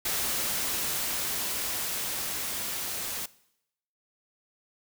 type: noise with level ramp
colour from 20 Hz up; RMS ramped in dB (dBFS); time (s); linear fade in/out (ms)
white; -29 to -34; 0.05-3.26; 5
effects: noise-tail reverb RT60 0.8 s tail -20 dB re dry